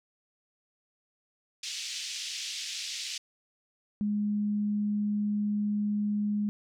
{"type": "band-pass noise", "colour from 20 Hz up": "white", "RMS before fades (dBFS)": -37, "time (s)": [1.63, 3.18], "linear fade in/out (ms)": 5, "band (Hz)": [2500, 6200], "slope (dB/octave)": 24}
{"type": "tone", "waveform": "sine", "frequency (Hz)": 207.7, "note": "G#3", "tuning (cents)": 0, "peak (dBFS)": -26, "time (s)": [4.01, 6.49], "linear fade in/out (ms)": 0}
{"effects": []}